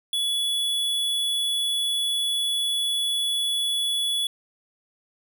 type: tone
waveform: square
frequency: 3408 Hz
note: G#7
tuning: 44 cents sharp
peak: -23 dBFS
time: 0.13-4.27 s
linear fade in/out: 2 ms
effects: none